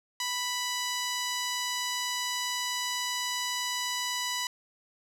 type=tone with low-pass filter; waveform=10% pulse; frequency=987.8 Hz; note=B5; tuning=in tune; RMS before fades=-32 dBFS; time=0.2-4.47 s; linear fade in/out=2 ms; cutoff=9900 Hz; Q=2.4; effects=none